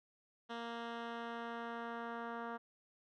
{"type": "tone with low-pass filter sweep", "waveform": "10% pulse", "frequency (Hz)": 233.1, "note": "A#3", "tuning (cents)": 0, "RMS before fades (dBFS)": -44, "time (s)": [0.49, 2.58], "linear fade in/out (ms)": 20, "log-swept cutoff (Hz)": [3200, 1500], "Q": 1.3, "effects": []}